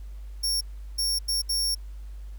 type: tone bursts at uneven times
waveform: sawtooth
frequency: 5500 Hz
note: F8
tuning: 27 cents flat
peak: -21 dBFS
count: 4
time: 0.43-0.61 / 0.98-1.19 / 1.28-1.42 / 1.49-1.75 s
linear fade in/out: 10 ms
effects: added 50 Hz sine -36 dBFS peak until 2.38 s + pink hiss -61 dBFS RMS until 2.38 s